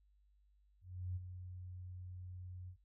sine tone with ADSR envelope, 90.9 Hz, F#2, 30 cents flat, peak -37 dBFS, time 0.81-2.77 s, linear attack 350 ms, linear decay 27 ms, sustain -9 dB, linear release 86 ms, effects added 50 Hz sine -68 dBFS peak until 2.84 s

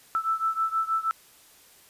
sine beating tone pair, 1318.5 / 1324.8 Hz, E6 / E6, 0 / +8 cents, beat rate 6.3 Hz, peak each -26 / -28 dBFS, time 0.15-1.11 s, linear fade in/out 0 ms, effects white hiss -55 dBFS RMS until 1.89 s + resampled to 32000 Hz

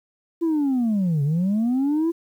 sine linear two-way sweep, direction down then up, 340.7 to 137.6 to 340.7 Hz, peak -16 dBFS, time 0.41-2.12 s, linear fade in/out 20 ms, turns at 1.23 s, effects tanh soft clip ceiling -17 dBFS + 9-bit

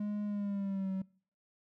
triangle tone with pitch glide, 207.7 to 190.46 Hz, G#3 to G3, 0 to -50 cents, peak -31 dBFS, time 0-1.02 s, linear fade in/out 5 ms, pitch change -150 cents, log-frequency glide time 0.25-0.91 s, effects noise-tail reverb RT60 0.5 s tail -24 dB re dry

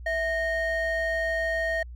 triangle ring-modulated tone, 1254 Hz, D#6, 13 cents sharp, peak -19 dBFS, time 0.06-1.83 s, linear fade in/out 5 ms, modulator 599 Hz, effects tanh soft clip ceiling -16 dBFS + added 60 Hz sine -38 dBFS peak until 1.95 s

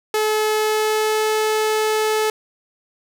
sawtooth tone with pitch glide, 430 to 432.7 Hz, A4 to A4, -40 to -29 cents, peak -13 dBFS, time 0.14-2.3 s, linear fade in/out 2 ms, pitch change +11 cents, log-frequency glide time 0.53-1.25 s, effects none

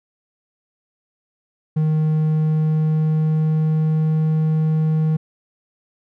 triangle tone with pitch glide, 155.56 to 157 Hz, D#3 to D#3, 0 to +16 cents, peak -13 dBFS, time 1.76-5.17 s, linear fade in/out 10 ms, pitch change +16 cents, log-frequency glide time 2.15-4.29 s, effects none

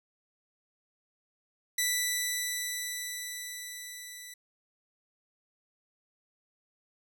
10% pulse tone with level ramp, 1975.5 Hz, B6, in tune, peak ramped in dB -17 to -35 dBFS, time 1.78-4.34 s, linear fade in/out 5 ms, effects none

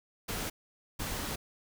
pink noise bursts at uneven times, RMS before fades -36 dBFS, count 2, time 0.28-0.5 / 0.99-1.36 s, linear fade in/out 10 ms, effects none

